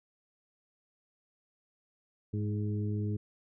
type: harmonic tone with a mistuned harmonic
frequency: 104.5 Hz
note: G#2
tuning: 11 cents sharp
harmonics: 1 / 2 / 3 / 4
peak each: -31 / -37 / -41 / -43 dBFS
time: 2.33-3.17 s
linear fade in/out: 10 ms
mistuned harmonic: 3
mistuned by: +19 cents
effects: none